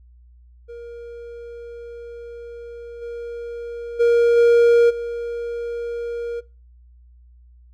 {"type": "tone with level steps", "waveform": "triangle", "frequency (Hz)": 471.2, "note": "A#4", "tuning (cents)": 19, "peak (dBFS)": [-31, -26, -10, -8, -22], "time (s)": [0.68, 6.41], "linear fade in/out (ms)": 20, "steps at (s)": [3.01, 3.99, 4.36, 4.89], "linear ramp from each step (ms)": 20, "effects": ["noise-tail reverb RT60 0.3 s tail -22 dB re dry", "added 60 Hz sine -46 dBFS peak until 7.73 s"]}